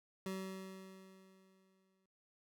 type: tone with exponential decay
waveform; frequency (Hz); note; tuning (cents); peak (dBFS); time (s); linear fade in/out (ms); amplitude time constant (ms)
25% pulse; 190; F#3; +46; -35; 0.26-2.06; 2; 390
effects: noise-tail reverb RT60 0.2 s tail -25 dB re dry